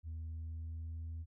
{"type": "tone with pitch glide", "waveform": "sine", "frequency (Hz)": [80.5, 81.53], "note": ["E2", "E2"], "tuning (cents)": [-41, -19], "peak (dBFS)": -38, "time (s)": [0.03, 1.26], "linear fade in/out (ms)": 50, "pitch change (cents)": 22, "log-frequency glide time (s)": [0.24, 1.1], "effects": ["tanh soft clip ceiling -39 dBFS"]}